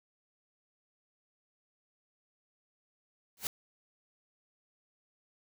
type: noise with exponential growth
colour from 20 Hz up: white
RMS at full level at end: -29 dBFS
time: 3.37-3.47 s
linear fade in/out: 1 ms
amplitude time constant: 21 ms
effects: none